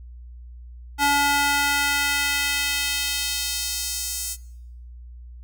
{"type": "tone with high-pass filter sweep", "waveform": "square", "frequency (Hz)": 285.4, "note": "D4", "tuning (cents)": -49, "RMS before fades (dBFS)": -23, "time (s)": [0.98, 4.37], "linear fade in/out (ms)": 50, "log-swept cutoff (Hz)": [770, 7300], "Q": 1.1, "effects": ["noise-tail reverb RT60 0.8 s tail -23 dB re dry", "added 60 Hz sine -38 dBFS peak until 5.43 s"]}